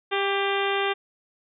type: harmonic tone with a mistuned harmonic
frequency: 396.8 Hz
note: G4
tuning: 21 cents sharp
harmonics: 1 / 2 / 3 / 4 / 5 / 6 / 7 / 8 / 9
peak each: -26 / -29 / -31 / -32 / -33 / -34 / -34 / -35 / -36 dBFS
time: 0.11-0.94 s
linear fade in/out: 20 ms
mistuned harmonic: 3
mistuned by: -28 cents
effects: none